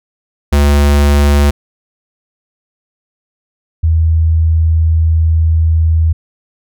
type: tone pair in turn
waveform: square / sine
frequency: 72 / 80.82 Hz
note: D2 / E2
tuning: -34 / -34 cents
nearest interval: major second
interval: 200 cents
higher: second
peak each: -7 dBFS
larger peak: neither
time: 0.52-1.51 / 3.83-6.13 s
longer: second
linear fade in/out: 10 ms
effects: none